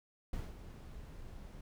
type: noise with ADSR envelope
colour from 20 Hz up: brown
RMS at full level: -39 dBFS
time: 0.33-1.61 s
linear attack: 3 ms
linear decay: 190 ms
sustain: -10 dB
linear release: 4 ms
effects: none